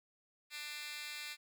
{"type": "tone with high-pass filter", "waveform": "10% pulse", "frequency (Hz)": 297, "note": "D4", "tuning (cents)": 20, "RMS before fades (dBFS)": -45, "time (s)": [0.5, 1.37], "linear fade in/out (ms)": 50, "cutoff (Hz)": 2700, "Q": 4.2, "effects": []}